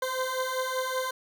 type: beating tone pair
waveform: 20% pulse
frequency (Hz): 513 / 518.2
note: C5 / C5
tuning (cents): -34 / -17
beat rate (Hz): 5.2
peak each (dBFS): -28 / -25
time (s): 0.02-1.11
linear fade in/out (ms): 5
effects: none